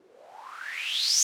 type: noise with low-pass filter sweep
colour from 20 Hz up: violet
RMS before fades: -30 dBFS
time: 0-1.23 s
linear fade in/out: 2 ms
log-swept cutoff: 340 to 6600 Hz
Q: 9.5
effects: none